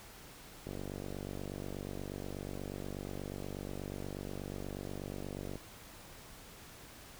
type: click train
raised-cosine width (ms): 2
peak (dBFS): -28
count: 237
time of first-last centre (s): 0.67-5.556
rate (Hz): 48.3
effects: pink hiss -53 dBFS RMS until 7.19 s